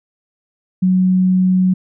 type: tone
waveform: sine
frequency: 185 Hz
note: F#3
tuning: in tune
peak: -10 dBFS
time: 0.82-1.74 s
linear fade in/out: 10 ms
effects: none